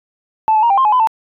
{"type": "tone with pitch steps", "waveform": "sine", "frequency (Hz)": [876, 863, 938, 792, 1056, 846, 1008, 889], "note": ["A5", "A5", "A#5", "G5", "C6", "G#5", "B5", "A5"], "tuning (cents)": [-8, -34, 11, 18, 16, 32, 35, 18], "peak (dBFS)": -8, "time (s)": [0.48, 1.072], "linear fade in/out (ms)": 0, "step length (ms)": 74, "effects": ["tanh soft clip ceiling -5 dBFS"]}